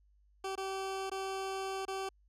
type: tone with dropouts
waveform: 20% pulse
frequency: 385.2 Hz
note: G4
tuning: 30 cents flat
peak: -31 dBFS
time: 0.44-2.09 s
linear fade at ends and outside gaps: 5 ms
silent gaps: 0.555-0.576 / 1.098-1.115 / 1.853-1.88 s
effects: added 50 Hz sine -64 dBFS peak until 2.28 s + low-pass 10000 Hz 12 dB/octave